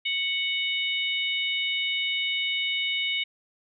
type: harmonic tone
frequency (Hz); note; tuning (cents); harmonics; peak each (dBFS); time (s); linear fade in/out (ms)
740; F#5; 0; 3 / 4 / 5; -28 / -29 / -31; 0.05-3.24; 10
effects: none